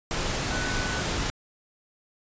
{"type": "tone in noise", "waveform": "sine", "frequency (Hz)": 1494, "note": "F#6", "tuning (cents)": 16, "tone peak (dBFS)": -33, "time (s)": [0.51, 1.01], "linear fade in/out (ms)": 0, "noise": "pink", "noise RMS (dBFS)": -28, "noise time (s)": [0.11, 1.3], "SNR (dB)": -8, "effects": ["resampled to 16000 Hz"]}